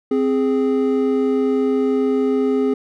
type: tone pair together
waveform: triangle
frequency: 261.6 / 415.3 Hz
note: C4 / G#4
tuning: 0 / 0 cents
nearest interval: minor sixth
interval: 800 cents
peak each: -16 dBFS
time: 0.11-2.74 s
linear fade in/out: 5 ms
effects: none